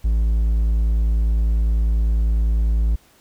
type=tone; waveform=triangle; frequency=55 Hz; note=A1; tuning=in tune; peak=-13 dBFS; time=0.04-2.96 s; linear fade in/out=10 ms; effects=pink hiss -54 dBFS RMS until 3.2 s